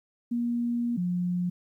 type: tone pair in turn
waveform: sine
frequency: 237.9 / 177.88 Hz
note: A#3 / F3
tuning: +35 / +32 cents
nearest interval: perfect fourth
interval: 503 cents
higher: first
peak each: -25 dBFS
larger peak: neither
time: 0.31-0.97 / 0.97-1.5 s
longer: first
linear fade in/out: 10 ms
effects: 11-bit